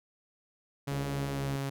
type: tone with pitch glide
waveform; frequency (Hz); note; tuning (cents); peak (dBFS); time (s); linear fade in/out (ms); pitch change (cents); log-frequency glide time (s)
sawtooth; 140.2 to 137.55; C#3 to C#3; +20 to -13; -28; 0.87-1.7; 10; -33; 1.15-1.54
type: click train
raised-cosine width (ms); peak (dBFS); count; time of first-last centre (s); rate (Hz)
2; -28; 44; 0.92-1.554; 67.8
effects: none